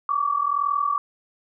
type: tone pair together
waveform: sine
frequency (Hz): 1129 / 1170.6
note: C#6 / D6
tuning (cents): +31 / -6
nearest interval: minor second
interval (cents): 63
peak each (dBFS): -23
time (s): 0.09-0.98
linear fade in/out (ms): 2
effects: none